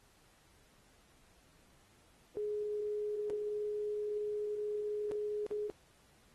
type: tone with dropouts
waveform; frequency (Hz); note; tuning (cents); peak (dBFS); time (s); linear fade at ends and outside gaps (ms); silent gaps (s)
sine; 419.1; G#4; +16; -34; 2.37-5.7; 0; 3.299-3.304 / 5.113-5.118 / 5.465-5.511
effects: pink hiss -67 dBFS RMS until 6.34 s + AAC 32 kbps